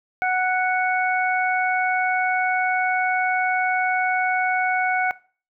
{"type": "harmonic tone", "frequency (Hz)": 740, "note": "F#5", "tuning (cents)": 0, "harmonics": [1, 2, 3], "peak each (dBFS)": [-21, -24, -26], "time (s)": [0.22, 5.11], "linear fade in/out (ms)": 0, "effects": ["noise-tail reverb RT60 0.4 s tail -20 dB re dry"]}